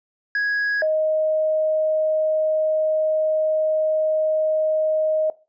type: tone pair in turn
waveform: triangle / sine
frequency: 1661.2 / 624.4 Hz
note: G#6 / D#5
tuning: 0 / +6 cents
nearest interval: octave + perfect fourth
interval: 1694 cents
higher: first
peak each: -17 dBFS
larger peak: neither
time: 0.35-0.82 / 0.82-5.3 s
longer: second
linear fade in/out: 2 ms
effects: noise-tail reverb RT60 0.3 s tail -19 dB re dry + resampled to 16000 Hz